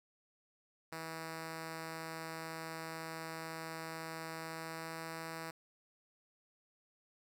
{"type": "tone with pitch glide", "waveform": "5% pulse", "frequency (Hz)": [162, 162.94], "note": ["E3", "E3"], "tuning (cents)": [-30, -20], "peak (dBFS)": -31, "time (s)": [0.92, 5.51], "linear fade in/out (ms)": 5, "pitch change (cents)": 10, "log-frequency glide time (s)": [4.46, 5.01], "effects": []}